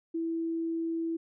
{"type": "tone", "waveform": "sine", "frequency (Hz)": 329.6, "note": "E4", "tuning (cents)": 0, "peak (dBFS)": -29, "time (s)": [0.14, 1.17], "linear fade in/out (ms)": 10, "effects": []}